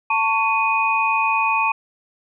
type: tone cluster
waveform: sine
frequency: 891 / 1112 / 2487 Hz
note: A5 / C#6 / D#7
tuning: +22 / +5 / -1 cents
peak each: -20 / -22 / -20 dBFS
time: 0.1-1.72 s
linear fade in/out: 5 ms
effects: none